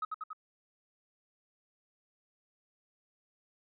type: tone with echo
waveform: sine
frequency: 1269 Hz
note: D#6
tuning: 34 cents sharp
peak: -30 dBFS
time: 0.02-0.05 s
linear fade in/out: 5 ms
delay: 94 ms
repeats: 3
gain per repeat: -3 dB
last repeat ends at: 0.332 s
effects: tanh soft clip ceiling -28 dBFS